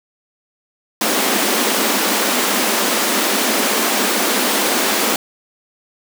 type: high-pass noise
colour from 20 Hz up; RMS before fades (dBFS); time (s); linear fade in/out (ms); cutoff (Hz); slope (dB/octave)
pink; -17; 1.01-5.16; 2; 200; 96
effects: none